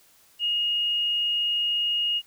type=tone; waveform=sine; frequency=2863 Hz; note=F7; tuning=42 cents sharp; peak=-22 dBFS; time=0.39-2.22 s; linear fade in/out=50 ms; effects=white hiss -58 dBFS RMS until 2.26 s